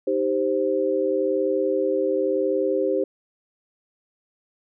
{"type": "chord", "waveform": "sine", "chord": "C minor", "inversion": "first", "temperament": "equal", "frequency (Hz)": [311.1, 392, 523.3], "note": ["Eb4", "G4", "C5"], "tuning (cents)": [0, 0, 0], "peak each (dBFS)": [-27, -23, -23], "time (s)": [0.07, 3.04], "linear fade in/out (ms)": 5, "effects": []}